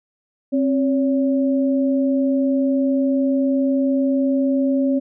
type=tone pair together; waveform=sine; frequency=267 / 564.1 Hz; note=C4 / C#5; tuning=+35 / +30 cents; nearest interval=octave + minor second; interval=1295 cents; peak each=-16 / -23 dBFS; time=0.52-5 s; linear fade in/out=20 ms; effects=none